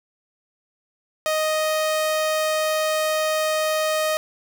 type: tone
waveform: sawtooth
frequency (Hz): 623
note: D#5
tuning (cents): +2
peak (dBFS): -16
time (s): 1.26-4.17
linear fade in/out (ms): 0
effects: none